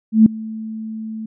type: tone with ADSR envelope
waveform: sine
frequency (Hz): 220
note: A3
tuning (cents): 0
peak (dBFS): -3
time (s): 0.12-1.26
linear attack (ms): 140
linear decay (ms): 4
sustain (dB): -22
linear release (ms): 6
effects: none